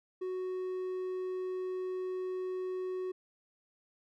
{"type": "tone", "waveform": "triangle", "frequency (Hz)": 370, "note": "F#4", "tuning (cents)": 0, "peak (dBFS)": -32, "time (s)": [0.21, 3.12], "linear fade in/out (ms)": 10, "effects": []}